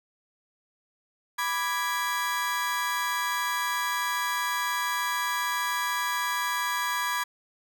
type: chord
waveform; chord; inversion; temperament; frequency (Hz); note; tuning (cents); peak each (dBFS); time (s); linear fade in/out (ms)
35% pulse; G# diminished; first; equal; 987.8 / 1174.7 / 1661.2; B5 / D6 / G#6; 0 / 0 / 0; -28 / -31 / -29; 1.38-7.24; 10
effects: none